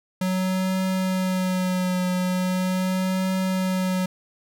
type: tone with vibrato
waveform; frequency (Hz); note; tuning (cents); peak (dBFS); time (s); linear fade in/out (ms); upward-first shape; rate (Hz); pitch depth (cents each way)
square; 185; F#3; 0; -22; 0.21-4.06; 5; triangle; 0.4; 29
effects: none